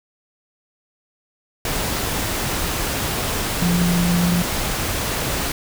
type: tone in noise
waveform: sine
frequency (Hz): 174.61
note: F3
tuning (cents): 0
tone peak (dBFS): -16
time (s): 3.62-4.42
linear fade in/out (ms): 2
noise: pink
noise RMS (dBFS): -23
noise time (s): 1.65-5.52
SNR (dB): +4
effects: none